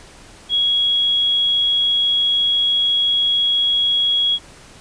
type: tone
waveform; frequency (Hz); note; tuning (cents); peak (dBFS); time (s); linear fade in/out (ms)
sine; 3322; G#7; 0; -14; 0.49-4.39; 50
effects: pink hiss -43 dBFS RMS until 4.8 s + resampled to 22050 Hz